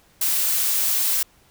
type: noise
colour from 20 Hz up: blue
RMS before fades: -21 dBFS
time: 0.21-1.23 s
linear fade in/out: 5 ms
effects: pink hiss -57 dBFS RMS until 1.5 s